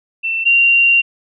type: tone pair in turn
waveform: sine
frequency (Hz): 2684 / 2764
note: E7 / F7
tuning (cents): +31 / -19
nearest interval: minor second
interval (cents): 50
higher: second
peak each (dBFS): -16 / -8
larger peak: second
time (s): 0.23-0.45 / 0.45-1.02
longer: second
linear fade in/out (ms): 20
effects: none